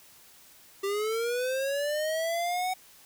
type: linear sweep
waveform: square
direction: up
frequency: 390 to 750 Hz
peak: -28 dBFS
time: 0.83-2.74 s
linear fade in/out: 10 ms
effects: white hiss -55 dBFS RMS until 3.05 s